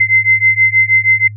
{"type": "beating tone pair", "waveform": "sine", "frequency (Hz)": [2066, 2072.3], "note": ["C7", "C7"], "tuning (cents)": [-22, -17], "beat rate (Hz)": 6.3, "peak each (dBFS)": -11, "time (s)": [0, 1.28], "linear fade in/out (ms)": 10, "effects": ["noise-tail reverb RT60 0.1 s tail -26 dB re dry", "added 105 Hz sine -26 dBFS peak until 1.36 s"]}